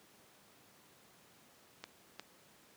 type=clicks; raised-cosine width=0.2 ms; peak=-26 dBFS; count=2; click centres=1.84 / 2.196 s; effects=pink hiss -63 dBFS RMS until 2.76 s + high-pass 150 Hz 12 dB/octave